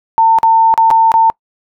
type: tone with dropouts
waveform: sine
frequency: 900 Hz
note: A5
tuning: 39 cents sharp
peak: -5 dBFS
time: 0.18-1.3 s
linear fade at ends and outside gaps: 0 ms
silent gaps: 0.386-0.431 / 0.74-0.777 / 0.904-0.911 / 1.118-1.14 s
effects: noise-tail reverb RT60 0.1 s tail -25 dB re dry